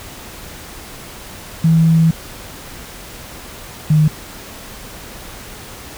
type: tone pair in turn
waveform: sine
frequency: 162.8 / 153.66 Hz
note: E3 / D#3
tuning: -21 / -21 cents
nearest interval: minor second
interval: 100 cents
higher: first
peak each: -8 dBFS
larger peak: neither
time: 1.64-2.11 / 3.9-4.08 s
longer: first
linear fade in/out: 5 ms
effects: pink hiss -34 dBFS RMS until 5.97 s